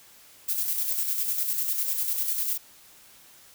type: noise with tremolo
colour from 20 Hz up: violet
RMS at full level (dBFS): -26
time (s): 0.48-2.58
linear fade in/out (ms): 10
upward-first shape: square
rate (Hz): 10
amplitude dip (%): 40
effects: white hiss -53 dBFS RMS until 3.54 s